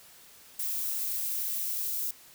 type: noise with high-pass filter sweep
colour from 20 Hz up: violet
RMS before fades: -32 dBFS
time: 0.59-2.11 s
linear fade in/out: 5 ms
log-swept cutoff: 410 to 3600 Hz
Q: 0.74
effects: white hiss -54 dBFS RMS until 2.34 s